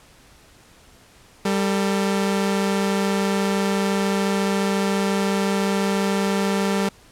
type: tone pair together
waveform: sawtooth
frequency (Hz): 196.7 / 447.5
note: G3 / A4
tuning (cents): +6 / +29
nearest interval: octave + major second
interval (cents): 1423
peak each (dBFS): -16 / -22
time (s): 1.45-6.89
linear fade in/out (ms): 5
effects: pink hiss -51 dBFS RMS until 7.11 s + low-pass 11000 Hz 12 dB/octave